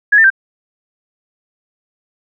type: tone with pitch steps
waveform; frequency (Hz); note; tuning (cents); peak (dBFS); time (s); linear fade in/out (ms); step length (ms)
sine; 1674 / 1799 / 1571; G#6 / A6 / G6; +13 / +38 / +3; -5; 0.12-0.303; 10; 61
effects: none